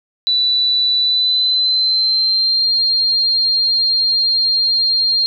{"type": "tone with pitch glide", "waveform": "sine", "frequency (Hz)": [3967, 4203], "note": ["B7", "C8"], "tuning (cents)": [7, 7], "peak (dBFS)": -12, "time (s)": [0.27, 5.26], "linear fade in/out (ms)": 0, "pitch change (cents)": 100, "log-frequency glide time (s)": [1, 2.71], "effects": []}